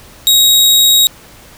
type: tone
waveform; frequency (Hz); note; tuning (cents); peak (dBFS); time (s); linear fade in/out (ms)
sawtooth; 3794; A#7; +30; -3; 0.27-1.07; 0
effects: pink hiss -39 dBFS RMS until 1.57 s